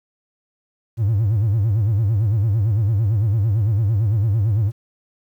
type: tone with vibrato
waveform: triangle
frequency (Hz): 106.3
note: G#2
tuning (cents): +41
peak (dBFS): -12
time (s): 0.97-4.72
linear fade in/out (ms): 50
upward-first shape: sine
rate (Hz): 8.9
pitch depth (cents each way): 170
effects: tanh soft clip ceiling -10 dBFS + 9-bit